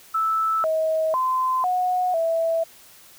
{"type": "tone with pitch steps", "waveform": "sine", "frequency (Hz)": [1314, 636, 1030, 730, 658], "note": ["E6", "D#5", "C6", "F#5", "E5"], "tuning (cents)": [-6, 38, -28, -24, -3], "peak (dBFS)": -19, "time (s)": [0.14, 2.64], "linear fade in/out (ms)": 10, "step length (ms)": 500, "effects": ["white hiss -49 dBFS RMS until 3.18 s"]}